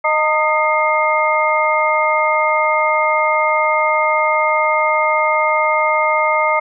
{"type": "tone cluster", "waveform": "sine", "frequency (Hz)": [619, 912, 1235, 2122], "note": ["D#5", "A#5", "D#6", "C7"], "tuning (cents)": [-9, -38, -13, 24], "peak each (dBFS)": -18, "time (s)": [0.04, 6.6], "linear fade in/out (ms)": 10, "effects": []}